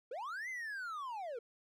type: linear two-way sweep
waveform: triangle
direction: up then down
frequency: 441.9 to 2093 to 441.9 Hz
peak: -38 dBFS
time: 0.11-1.39 s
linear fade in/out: 5 ms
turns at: 0.49 s
effects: none